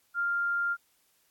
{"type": "tone", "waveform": "sine", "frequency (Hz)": 1396.9, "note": "F6", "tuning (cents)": 0, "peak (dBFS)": -26, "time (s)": [0.14, 0.77], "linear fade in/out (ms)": 50, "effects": ["white hiss -69 dBFS RMS until 1.3 s", "AAC 64 kbps"]}